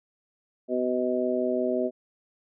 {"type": "harmonic tone", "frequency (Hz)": 125.6, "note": "B2", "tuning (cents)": 30, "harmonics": [2, 3, 4, 5], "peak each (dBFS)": [-29, -28, -32, -28], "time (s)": [0.68, 1.91], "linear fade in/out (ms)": 50, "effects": []}